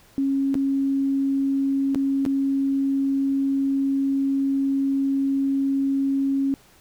sine tone with dropouts, 273.5 Hz, C#4, 23 cents flat, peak -19 dBFS, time 0.18-6.54 s, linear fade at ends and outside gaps 0 ms, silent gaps 0.543-0.553 / 1.947-1.957 / 2.252-2.262 s, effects pink hiss -54 dBFS RMS until 6.8 s

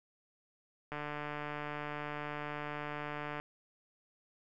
click train, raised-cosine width 0.5 ms, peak -25 dBFS, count 368, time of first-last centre 0.92-3.4 s, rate 148 Hz, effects none

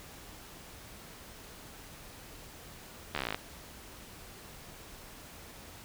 slowing click train, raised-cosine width 0.3 ms, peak -16 dBFS, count 13, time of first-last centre 3.15-3.345 s, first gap 13 ms, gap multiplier 1.04, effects pink hiss -50 dBFS RMS until 5.84 s

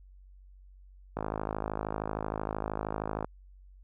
click train, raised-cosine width 1 ms, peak -18 dBFS, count 111, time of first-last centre 1.17-3.245 s, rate 53 Hz, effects added 47 Hz sine -51 dBFS peak until 3.83 s

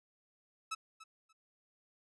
sawtooth tone with echo, 1300 Hz, E6, 24 cents flat, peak -32 dBFS, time 0.71-0.75 s, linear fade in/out 10 ms, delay 290 ms, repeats 2, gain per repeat -15 dB, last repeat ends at 1.33 s, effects resampled to 22050 Hz

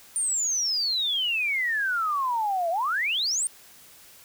sine exponential two-way sweep, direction down then up, 9200 to 653 to 9200 Hz, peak -23 dBFS, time 0.16-3.47 s, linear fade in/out 0 ms, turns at 2.7 s, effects white hiss -51 dBFS RMS until 4.24 s

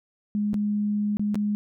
sine tone with dropouts, 207.7 Hz, G#3, in tune, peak -22 dBFS, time 0.35-1.55 s, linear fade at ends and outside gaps 0 ms, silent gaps 0.533-0.542 / 1.17-1.195 / 1.345-1.355 s, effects none

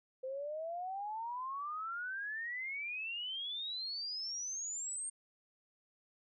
sine exponential sweep, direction up, 512 to 8730 Hz, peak -38 dBFS, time 0.23-5.1 s, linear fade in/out 10 ms, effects none

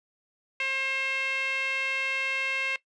sawtooth tone with band-pass filter, 534 Hz, C5, 35 cents sharp, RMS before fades -29 dBFS, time 0.6-2.76 s, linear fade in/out 2 ms, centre 2400 Hz, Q 7.8, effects noise-tail reverb RT60 0.1 s tail -19 dB re dry + resampled to 22050 Hz

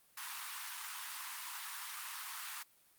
pink high-pass noise, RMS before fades -44 dBFS, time 0.17-2.63 s, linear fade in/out 5 ms, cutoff 930 Hz, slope 48 dB/octave, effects white hiss -68 dBFS RMS until 2.98 s + Opus 32 kbps

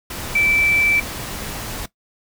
sine tone in noise, 2326 Hz, D7, 17 cents flat, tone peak -14 dBFS, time 0.35-1 s, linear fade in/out 5 ms, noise pink, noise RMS -29 dBFS, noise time 0.1-1.86 s, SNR +12 dB, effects noise-tail reverb RT60 0.1 s tail -17 dB re dry

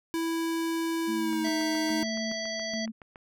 square tone with pitch glide, 329.6 to 312.7 Hz, E4 to D#4, 0 to +9 cents, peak -28 dBFS, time 0.14-2.03 s, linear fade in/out 0 ms, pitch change -91 cents, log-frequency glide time 1.13-1.52 s
sine tone with tremolo, 222.7 Hz, A3, 21 cents sharp, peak -32 dBFS, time 1.07-2.92 s, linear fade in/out 20 ms, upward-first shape square, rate 1.2 Hz, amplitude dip 70%
click train, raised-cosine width 0.5 ms, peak -31 dBFS, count 14, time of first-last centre 1.33-3.158 s, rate 7.11 Hz
harmonic tone, 658 Hz, E5, 3 cents flat, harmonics 1 / 3 / 5 / 7 / 9, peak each -35 / -37 / -42 / -37 / -41 dBFS, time 1.44-2.86 s, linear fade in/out 10 ms
effects none

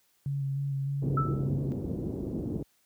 sine tone with vibrato, 138.59 Hz, C#3, in tune, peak -28 dBFS, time 0.26-1.72 s, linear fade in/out 0 ms, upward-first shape square, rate 3.3 Hz, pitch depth 18 cents each way
white low-pass noise, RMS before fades -33 dBFS, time 1.02-2.63 s, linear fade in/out 5 ms, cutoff 360 Hz, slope 24 dB/octave
sine tone with exponential decay, 1318.5 Hz, E6, in tune, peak -24 dBFS, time 1.17-1.49 s, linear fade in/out 5 ms, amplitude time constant 68 ms
effects white hiss -69 dBFS RMS until 2.85 s + high-pass 60 Hz 12 dB/octave

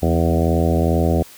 harmonic tone with a mistuned harmonic, 82.41 Hz, E2, in tune, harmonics 1 / 2 / 3 / 4 / 5 / 6 / 7 / 8 / 9, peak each -18 / -21 / -23 / -24 / -25 / -26 / -26 / -27 / -28 dBFS, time 0.02-1.23 s, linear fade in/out 10 ms, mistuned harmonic 2, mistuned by +49 cents, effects white hiss -43 dBFS RMS until 1.37 s

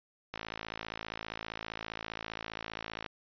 click train, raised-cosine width 0.3 ms, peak -21 dBFS, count 151, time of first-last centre 0.34-3.062 s, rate 55.1 Hz, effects resampled to 11025 Hz

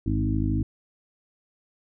harmonic tone with a mistuned harmonic, 52.4 Hz, G#1, 16 cents sharp, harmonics 1 / 2 / 3 / 4 / 5 / 6, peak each -28 / -26 / -33 / -33 / -29 / -30 dBFS, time 0.06-0.63 s, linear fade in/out 5 ms, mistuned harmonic 2, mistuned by -48 cents, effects none

